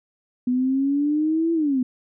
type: exponential two-way sweep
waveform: sine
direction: up then down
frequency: 246.4 to 336.1 to 246.4 Hz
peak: -18 dBFS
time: 0.47-1.83 s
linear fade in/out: 5 ms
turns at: 1.53 s
effects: none